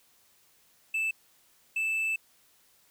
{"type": "tone bursts at uneven times", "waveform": "triangle", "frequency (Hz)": 2637, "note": "E7", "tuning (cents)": 0, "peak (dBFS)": -25, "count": 2, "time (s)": [[0.94, 1.11], [1.76, 2.16]], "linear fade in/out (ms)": 5, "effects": ["white hiss -64 dBFS RMS until 2.9 s"]}